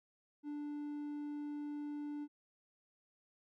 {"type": "tone", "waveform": "triangle", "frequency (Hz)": 293.7, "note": "D4", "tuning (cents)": 0, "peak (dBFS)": -38, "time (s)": [0.43, 2.28], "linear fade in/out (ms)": 50, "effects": []}